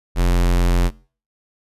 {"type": "tone", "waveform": "square", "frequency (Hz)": 43.92, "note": "F1", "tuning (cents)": 11, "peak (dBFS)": -14, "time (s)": [0.15, 0.91], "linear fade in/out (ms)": 50, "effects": ["noise-tail reverb RT60 0.4 s tail -22 dB re dry", "resampled to 32000 Hz"]}